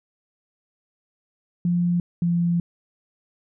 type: tone pair in turn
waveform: sine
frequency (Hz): 174.61 / 171.91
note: F3 / F3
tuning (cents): 0 / -27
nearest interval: unison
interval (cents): 27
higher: first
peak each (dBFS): -18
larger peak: neither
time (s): 1.65-2 / 2.22-2.6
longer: second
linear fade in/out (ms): 2
effects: none